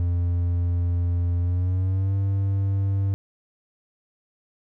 triangle tone with pitch glide, 87.2 to 97.88 Hz, F2 to G2, -2 to -2 cents, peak -18 dBFS, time 0-3.14 s, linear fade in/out 0 ms, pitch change +200 cents, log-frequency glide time 1.4-2.15 s, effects none

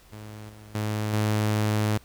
sawtooth tone with level steps, 106.6 Hz, G#2, 46 cents sharp, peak -35 / -41 / -22 / -18 dBFS, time 0.12-1.98 s, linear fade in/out 10 ms, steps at 0.49 / 0.75 / 1.13 s, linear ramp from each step 2 ms, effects added 60 Hz sine -56 dBFS peak until 2.04 s + pink hiss -56 dBFS RMS until 2.04 s

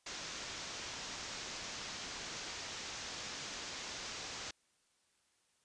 white low-pass noise, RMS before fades -45 dBFS, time 0.06-4.51 s, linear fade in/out 5 ms, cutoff 6800 Hz, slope 48 dB/octave, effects white hiss -75 dBFS RMS until 5.64 s + resampled to 22050 Hz

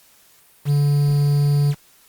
triangle tone with quantisation, 144.2 Hz, D3, 31 cents flat, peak -12 dBFS, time 0.65-1.75 s, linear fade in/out 50 ms, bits 6, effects white hiss -53 dBFS RMS until 2.08 s + Opus 48 kbps

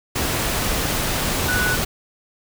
sine tone in noise, 1480 Hz, F#6, in tune, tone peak -20 dBFS, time 1.48-1.76 s, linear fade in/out 10 ms, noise pink, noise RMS -22 dBFS, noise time 0.15-1.85 s, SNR -1 dB, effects none

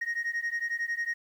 sine beating tone pair, 1865 / 1876 Hz, A#6 / A#6, 0 / +11 cents, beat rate 11 Hz, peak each -30 dBFS, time 0.01-1.14 s, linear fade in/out 10 ms, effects tanh soft clip ceiling -26 dBFS + 10-bit

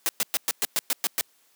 white noise bursts, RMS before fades -24 dBFS, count 9, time 0.06-1.21 s, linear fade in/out 0 ms, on 30 ms, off 110 ms, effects white hiss -63 dBFS RMS until 1.55 s + high-pass 200 Hz 12 dB/octave

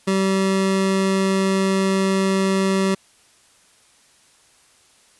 25% pulse tone, 192.4 Hz, G3, 32 cents flat, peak -13 dBFS, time 0.07-2.95 s, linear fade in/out 10 ms, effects white hiss -55 dBFS RMS until 5.19 s + resampled to 24000 Hz

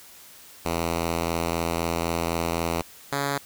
5% pulse tone pair in turn, 83.9 / 140.82 Hz, E2 / C#3, +31 / +28 cents, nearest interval major sixth, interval 897 cents, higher second, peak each -13 dBFS, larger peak neither, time 0.65-2.82 / 3.12-3.38 s, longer first, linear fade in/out 5 ms, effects white hiss -48 dBFS RMS until 3.45 s

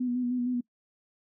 sine tone with vibrato, 246.9 Hz, B3, in tune, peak -26 dBFS, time 0-0.61 s, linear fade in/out 10 ms, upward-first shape square, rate 6.5 Hz, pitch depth 27 cents each way, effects noise-tail reverb RT60 0.1 s tail -22 dB re dry

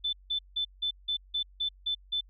sine tone bursts, 3520 Hz, A7, in tune, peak -27 dBFS, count 9, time 0.04-2.21 s, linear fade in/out 10 ms, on 90 ms, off 170 ms, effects added 47 Hz sine -53 dBFS peak until 2.29 s

